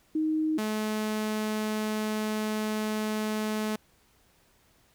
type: tone pair in turn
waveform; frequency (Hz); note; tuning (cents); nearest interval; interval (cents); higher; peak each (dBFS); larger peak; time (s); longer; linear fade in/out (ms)
sine / sawtooth; 312.4 / 215; D#4 / A3; +7 / -40; tritone; 647; first; -24; neither; 0.15-0.58 / 0.58-3.76; second; 5
effects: pink hiss -64 dBFS RMS until 4.94 s